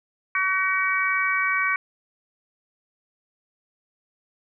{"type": "harmonic tone", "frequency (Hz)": 378.4, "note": "F#4", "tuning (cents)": 39, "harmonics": [3, 4, 5, 6], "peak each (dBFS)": [-26, -26, -28, -24], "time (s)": [0.35, 1.76], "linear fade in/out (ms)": 2, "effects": []}